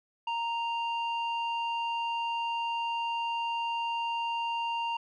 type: tone with low-pass filter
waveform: square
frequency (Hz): 930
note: A#5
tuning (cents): -4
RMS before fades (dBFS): -32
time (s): 0.27-4.97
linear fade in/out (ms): 5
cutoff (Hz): 2300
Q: 3.5
effects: none